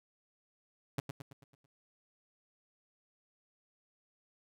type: tone with echo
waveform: sawtooth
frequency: 137.9 Hz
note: C#3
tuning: 9 cents flat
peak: -27 dBFS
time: 0.98-1 s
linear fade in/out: 5 ms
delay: 110 ms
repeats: 6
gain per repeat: -6 dB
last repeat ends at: 1.66 s
effects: none